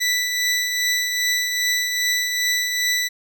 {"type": "tone with tremolo", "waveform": "20% pulse", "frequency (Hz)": 1975.5, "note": "B6", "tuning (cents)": 0, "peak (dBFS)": -12, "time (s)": [0, 3.09], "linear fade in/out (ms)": 20, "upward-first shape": "triangle", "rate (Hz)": 2.5, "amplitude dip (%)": 45, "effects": []}